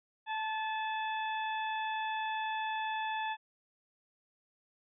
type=harmonic tone with a mistuned harmonic; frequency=866 Hz; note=A5; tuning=28 cents flat; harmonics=1 / 2 / 3 / 4; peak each=-34 / -40 / -44 / -46 dBFS; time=0.26-3.37 s; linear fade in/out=50 ms; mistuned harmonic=1; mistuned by=+20 cents; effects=none